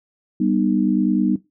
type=chord; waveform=sine; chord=G augmented; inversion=none; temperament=just; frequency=196 / 245 / 306.2 Hz; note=G3 / B3 / D#4; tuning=0 / -14 / -28 cents; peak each=-20 dBFS; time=0.4-1.36 s; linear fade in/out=5 ms; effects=noise-tail reverb RT60 0.2 s tail -17 dB re dry